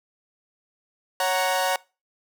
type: chord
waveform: sawtooth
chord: F# major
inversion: second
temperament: equal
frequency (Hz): 554.4 / 740 / 932.3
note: C#5 / F#5 / A#5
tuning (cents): 0 / 0 / 0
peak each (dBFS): -22 / -21 / -23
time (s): 1.2-1.76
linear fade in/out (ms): 2
effects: noise-tail reverb RT60 0.3 s tail -23 dB re dry